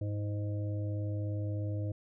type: harmonic tone with a mistuned harmonic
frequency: 103.2 Hz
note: G#2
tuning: 10 cents flat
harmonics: 1 / 3 / 5 / 6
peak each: -32 / -42 / -46 / -48 dBFS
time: 0.01-1.92 s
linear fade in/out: 5 ms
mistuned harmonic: 3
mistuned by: +28 cents
effects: none